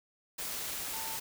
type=tone in noise; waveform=sine; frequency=892 Hz; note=A5; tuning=23 cents sharp; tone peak=-43 dBFS; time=0.93-1.17 s; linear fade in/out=10 ms; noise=white; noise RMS=-38 dBFS; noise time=0.38-1.2 s; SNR=-8 dB; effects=none